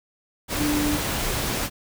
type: tone in noise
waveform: sine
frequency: 296 Hz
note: D4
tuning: 14 cents sharp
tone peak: -22 dBFS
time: 0.57-1 s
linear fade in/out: 50 ms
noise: pink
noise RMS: -26 dBFS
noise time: 0.48-1.7 s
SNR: +1 dB
effects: none

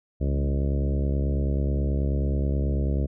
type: harmonic tone with a mistuned harmonic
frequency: 69.3 Hz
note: C#2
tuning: in tune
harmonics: 1 / 2 / 3 / 4 / 5 / 6 / 7 / 8 / 9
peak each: -23 / -29 / -33 / -35 / -37 / -39 / -40 / -41 / -42 dBFS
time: 0.2-3.07 s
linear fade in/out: 20 ms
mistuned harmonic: 2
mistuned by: +27 cents
effects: none

